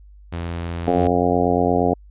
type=tone; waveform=sawtooth; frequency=84.9 Hz; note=F2; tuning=48 cents flat; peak=-21 dBFS; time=0.32-1.08 s; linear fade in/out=10 ms
type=harmonic tone; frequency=88.6 Hz; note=F2; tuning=25 cents sharp; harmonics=1 / 2 / 3 / 4 / 5 / 6 / 7 / 8 / 9; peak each=-27 / -25 / -22 / -25 / -22 / -25 / -27 / -22 / -27 dBFS; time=0.87-1.94 s; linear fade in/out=5 ms
effects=added 50 Hz sine -42 dBFS peak until 2.1 s + resampled to 8000 Hz